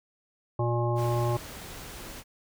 harmonic tone, 119.1 Hz, A#2, 38 cents sharp, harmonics 1 / 3 / 5 / 7 / 9, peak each -26 / -31 / -33 / -34 / -36 dBFS, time 0.59-1.37 s, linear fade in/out 5 ms
pink noise, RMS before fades -42 dBFS, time 0.95-2.24 s, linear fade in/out 50 ms
effects none

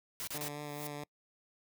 white noise bursts, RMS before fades -40 dBFS, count 3, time 0.2-0.483 s, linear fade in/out 0 ms, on 73 ms, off 32 ms
10% pulse tone with vibrato, 147 Hz, D3, 2 cents sharp, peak -32 dBFS, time 0.34-1.04 s, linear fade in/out 5 ms, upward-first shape sine, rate 4.5 Hz, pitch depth 17 cents each way
blue noise with exponential growth, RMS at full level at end -41 dBFS, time 0.51-0.87 s, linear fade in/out 2 ms, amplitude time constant 77 ms
effects noise-tail reverb RT60 0.1 s tail -26 dB re dry

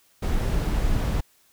brown noise, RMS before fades -23 dBFS, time 0.22-1.21 s, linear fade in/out 10 ms, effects white hiss -61 dBFS RMS until 1.52 s

